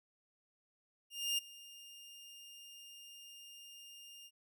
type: tone with ADSR envelope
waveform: sawtooth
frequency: 2814 Hz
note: F7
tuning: 12 cents sharp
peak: -28 dBFS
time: 1.1-4.31 s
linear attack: 280 ms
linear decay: 13 ms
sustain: -21 dB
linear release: 52 ms
effects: none